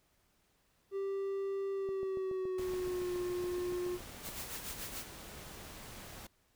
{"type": "tone with pitch glide", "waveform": "triangle", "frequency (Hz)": [392, 357.4], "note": ["G4", "F4"], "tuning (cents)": [0, 40], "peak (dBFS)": -32, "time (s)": [0.91, 3.99], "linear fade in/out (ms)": 50, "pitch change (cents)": -160, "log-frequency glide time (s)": [1.72, 3.14]}
{"type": "click train", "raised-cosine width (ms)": 2, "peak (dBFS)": -35, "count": 18, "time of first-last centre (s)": [1.89, 4.288], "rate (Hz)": 7.09}
{"type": "noise", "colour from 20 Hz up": "pink", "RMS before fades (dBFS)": -49, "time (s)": [2.58, 6.27], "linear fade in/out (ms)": 5}
{"type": "noise with tremolo", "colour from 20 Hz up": "white", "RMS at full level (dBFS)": -42, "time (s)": [4.22, 5.06], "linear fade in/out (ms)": 50, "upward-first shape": "sine", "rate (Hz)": 6.9, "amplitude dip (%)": 65}
{"effects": ["pink hiss -73 dBFS RMS until 6.55 s"]}